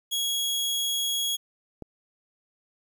sawtooth tone, 3322 Hz, G#7, in tune, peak -22 dBFS, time 0.11-1.37 s, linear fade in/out 20 ms
click, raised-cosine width 2 ms, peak -24 dBFS, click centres 1.823 s
effects 10-bit

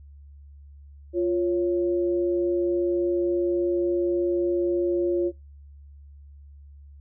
sine tone pair together, 349.2 / 554.3 Hz, F4 / C#5, 0 / 0 cents, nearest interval minor sixth, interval 800 cents, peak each -21 / -29 dBFS, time 1.13-5.32 s, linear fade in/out 50 ms, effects noise-tail reverb RT60 0.2 s tail -20 dB re dry + added 71 Hz sine -44 dBFS peak until 7 s

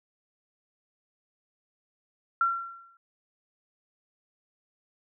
sine tone with exponential decay, 1365 Hz, F6, 40 cents flat, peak -19 dBFS, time 2.41-2.97 s, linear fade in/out 2 ms, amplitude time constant 120 ms, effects none

